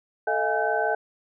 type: tone cluster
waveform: sine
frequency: 441.4 / 633 / 698 / 827 / 1530 Hz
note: A4 / D#5 / F5 / G#5 / G6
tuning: +5 / +30 / -1 / -8 / -42 cents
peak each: -28 dBFS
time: 0.27-0.95 s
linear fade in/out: 5 ms
effects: none